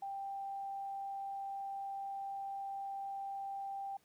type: tone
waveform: sine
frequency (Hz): 788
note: G5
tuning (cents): +9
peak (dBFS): -39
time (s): 0.02-3.97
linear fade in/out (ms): 5
effects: pink hiss -71 dBFS RMS until 4.04 s + high-pass 100 Hz 12 dB/octave